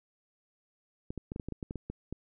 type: clicks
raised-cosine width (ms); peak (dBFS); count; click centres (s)
3; -24; 12; 1.105 / 1.177 / 1.319 / 1.361 / 1.398 / 1.486 / 1.523 / 1.628 / 1.709 / 1.757 / 1.9 / 2.126
effects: none